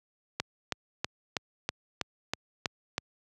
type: click train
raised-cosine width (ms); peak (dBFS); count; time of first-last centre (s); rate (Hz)
0.2; -11; 9; 0.4-2.981; 3.1
effects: high-pass 80 Hz 12 dB/octave